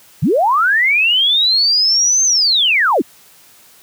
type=linear two-way sweep; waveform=sine; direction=up then down; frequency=106.4 to 6360 to 188.1 Hz; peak=-10 dBFS; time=0.22-3.02 s; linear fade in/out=10 ms; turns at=2.24 s; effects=white hiss -46 dBFS RMS until 3.82 s + high-pass 60 Hz 12 dB/octave